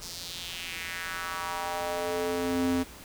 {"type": "tone with high-pass filter sweep", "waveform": "square", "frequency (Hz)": 87.31, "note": "F2", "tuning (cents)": 0, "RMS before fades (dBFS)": -32, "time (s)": [0.01, 2.84], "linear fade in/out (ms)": 20, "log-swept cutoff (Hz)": [5400, 210], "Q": 2.5, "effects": ["pink hiss -47 dBFS RMS until 3.04 s"]}